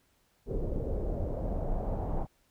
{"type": "noise with low-pass filter sweep", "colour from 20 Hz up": "brown", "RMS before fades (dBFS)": -32, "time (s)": [0.46, 2.27], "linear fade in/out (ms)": 50, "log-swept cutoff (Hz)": [450, 800], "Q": 3.1, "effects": ["pink hiss -70 dBFS RMS until 2.5 s"]}